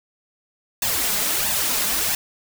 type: noise with flanger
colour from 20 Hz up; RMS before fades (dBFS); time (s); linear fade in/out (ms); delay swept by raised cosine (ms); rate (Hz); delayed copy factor
white; -22; 0.82-2.15; 2; 1.1 to 4.9; 1.5; +0.7
effects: none